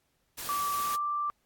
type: noise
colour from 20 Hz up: white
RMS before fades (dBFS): -38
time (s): 0.37-0.97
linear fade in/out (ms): 20
type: tone with pitch glide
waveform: sine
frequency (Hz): 1159 to 1176.5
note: D6 to D6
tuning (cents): -23 to +3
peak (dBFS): -28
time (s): 0.49-1.3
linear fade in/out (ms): 0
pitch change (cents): +26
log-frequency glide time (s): 0.78-0.99
effects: pink hiss -74 dBFS RMS until 1.45 s + AAC 64 kbps